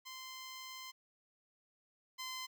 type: tone pair in turn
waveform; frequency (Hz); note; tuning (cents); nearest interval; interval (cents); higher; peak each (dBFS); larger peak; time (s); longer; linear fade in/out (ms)
10% pulse; 1039 / 1032.4; C6 / C6; -12 / -23; unison; 11; first; -38 / -33; second; 0.05-0.92 / 2.18-2.47; first; 20
effects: none